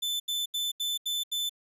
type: tone bursts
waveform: 40% pulse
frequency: 3520 Hz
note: A7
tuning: in tune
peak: -27 dBFS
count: 6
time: 0.02-1.495 s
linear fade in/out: 10 ms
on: 180 ms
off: 79 ms
effects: none